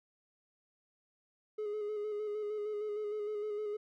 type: tone with vibrato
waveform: triangle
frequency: 420.7 Hz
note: G#4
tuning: 22 cents sharp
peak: -32 dBFS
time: 1.58-3.77 s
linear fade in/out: 10 ms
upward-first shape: square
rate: 6.5 Hz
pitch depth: 26 cents each way
effects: tanh soft clip ceiling -29 dBFS